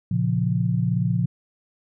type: chord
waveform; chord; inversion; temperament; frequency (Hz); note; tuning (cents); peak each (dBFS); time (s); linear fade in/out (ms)
sine; Bb minor; none; equal; 116.54 / 138.59 / 174.61; Bb2 / Db3 / F3; 0 / 0 / 0; -23 / -25 / -23; 0.11-1.26; 5
effects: none